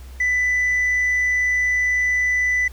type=tone with tanh clipping; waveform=triangle; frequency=1991 Hz; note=B6; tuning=14 cents sharp; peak=-17 dBFS; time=0.2-2.68 s; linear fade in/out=5 ms; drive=6 dB; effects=added 64 Hz sine -35 dBFS peak until 2.72 s + pink hiss -49 dBFS RMS until 2.72 s